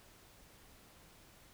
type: silence
effects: pink hiss -61 dBFS RMS until 1.53 s

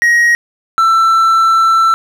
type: tone pair in turn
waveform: triangle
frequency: 1888 / 1335 Hz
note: A#6 / E6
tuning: +22 / +22 cents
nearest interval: tritone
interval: 600 cents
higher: first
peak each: -5 dBFS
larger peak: neither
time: 0.02-0.35 / 0.78-1.94 s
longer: second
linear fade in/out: 0 ms
effects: none

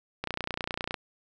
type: click train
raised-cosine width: 0.3 ms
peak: -15 dBFS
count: 22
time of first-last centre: 0.24-0.942 s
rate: 29.9 Hz
effects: none

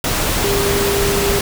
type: tone in noise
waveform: sine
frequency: 400.6 Hz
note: G4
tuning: 38 cents sharp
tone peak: -17 dBFS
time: 0.44-1.39 s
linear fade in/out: 2 ms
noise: pink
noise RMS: -18 dBFS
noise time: 0.04-1.41 s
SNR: -2 dB
effects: none

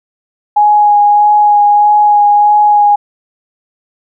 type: tone with vibrato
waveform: sine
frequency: 830.6 Hz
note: G#5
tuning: in tune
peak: -4 dBFS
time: 0.56-2.96 s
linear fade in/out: 10 ms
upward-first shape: sine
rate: 1.6 Hz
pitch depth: 13 cents each way
effects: none

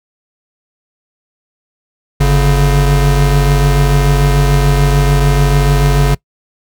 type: tone pair together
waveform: square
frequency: 49.31 / 141.1 Hz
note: G1 / C#3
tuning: +11 / +31 cents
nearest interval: octave + tritone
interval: 1820 cents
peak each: -11 dBFS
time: 2.2-6.15 s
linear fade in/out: 10 ms
effects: noise-tail reverb RT60 0.1 s tail -23 dB re dry

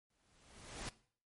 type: noise with exponential growth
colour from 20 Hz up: pink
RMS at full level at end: -42 dBFS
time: 0.1-0.89 s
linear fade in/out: 2 ms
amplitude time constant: 170 ms
effects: noise-tail reverb RT60 0.5 s tail -18 dB re dry + MP3 48 kbps

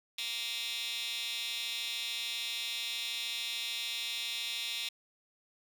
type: tone with high-pass filter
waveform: 15% pulse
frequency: 233.1 Hz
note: A#3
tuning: in tune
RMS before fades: -37 dBFS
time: 0.18-4.89 s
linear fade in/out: 5 ms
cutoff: 3200 Hz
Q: 6
effects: none

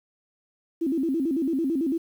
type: tone with vibrato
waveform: sine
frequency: 297.4 Hz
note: D4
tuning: 22 cents sharp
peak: -22 dBFS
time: 0.81-1.98 s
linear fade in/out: 10 ms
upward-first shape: square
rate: 9 Hz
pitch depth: 190 cents each way
effects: 9-bit

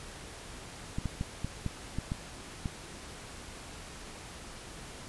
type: clicks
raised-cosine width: 5 ms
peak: -20 dBFS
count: 8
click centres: 0.985 / 1.057 / 1.211 / 1.446 / 1.663 / 1.986 / 2.119 / 2.658 s
effects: pink hiss -46 dBFS RMS until 5.08 s + resampled to 24000 Hz

